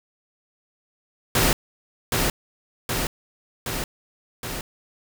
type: noise with echo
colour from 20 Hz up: pink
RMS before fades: -19 dBFS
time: 1.35-1.53 s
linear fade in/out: 2 ms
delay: 770 ms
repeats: 4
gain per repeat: -3 dB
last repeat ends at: 4.61 s
effects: none